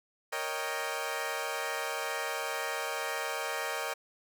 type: chord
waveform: 15% pulse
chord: Eb dominant seventh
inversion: second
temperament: equal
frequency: 466.2 / 554.4 / 622.3 / 784 Hz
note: Bb4 / Db5 / Eb5 / G5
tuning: 0 / 0 / 0 / 0 cents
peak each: -32 dBFS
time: 0.32-3.94 s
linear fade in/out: 10 ms
effects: none